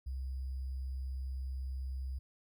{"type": "tone with sample-and-hold", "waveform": "sine", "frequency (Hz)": 65.41, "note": "C2", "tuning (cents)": 0, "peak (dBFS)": -36, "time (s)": [0.06, 2.19], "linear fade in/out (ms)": 10, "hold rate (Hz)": 4900, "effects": []}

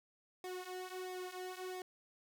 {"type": "tone with flanger", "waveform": "sawtooth", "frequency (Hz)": 367.7, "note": "F#4", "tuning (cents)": -11, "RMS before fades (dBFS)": -45, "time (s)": [0.44, 1.82], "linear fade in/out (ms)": 2, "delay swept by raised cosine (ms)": [0.69, 3.59], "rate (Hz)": 1.5, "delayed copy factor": -0.8, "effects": []}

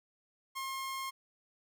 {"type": "tone", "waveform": "sawtooth", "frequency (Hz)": 1070, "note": "C6", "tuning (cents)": 38, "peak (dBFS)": -33, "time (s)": [0.55, 1.11], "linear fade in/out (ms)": 20, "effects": []}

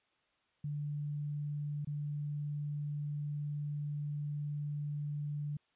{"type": "tone with dropouts", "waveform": "sine", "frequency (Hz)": 146.83, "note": "D3", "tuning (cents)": 0, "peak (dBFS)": -35, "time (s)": [0.64, 5.57], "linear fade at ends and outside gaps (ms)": 5, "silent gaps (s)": [1.848, 1.871], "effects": ["white hiss -75 dBFS RMS until 5.75 s", "resampled to 8000 Hz"]}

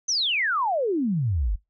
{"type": "exponential sweep", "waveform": "sine", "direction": "down", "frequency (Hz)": [6310, 43.39], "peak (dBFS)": -21, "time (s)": [0.08, 1.56], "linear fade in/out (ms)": 10, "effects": ["noise-tail reverb RT60 0.2 s tail -23 dB re dry"]}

